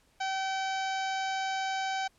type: harmonic tone with a mistuned harmonic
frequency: 768 Hz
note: G5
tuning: 36 cents flat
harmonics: 1 / 2 / 3 / 4 / 5 / 6 / 7 / 8 / 9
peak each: -31 / -37 / -41 / -43 / -45 / -47 / -48 / -49 / -50 dBFS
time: 0.2-2.08 s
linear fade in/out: 10 ms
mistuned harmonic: 7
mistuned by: -32 cents
effects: pink hiss -67 dBFS RMS until 2.18 s + low-pass 11000 Hz 12 dB/octave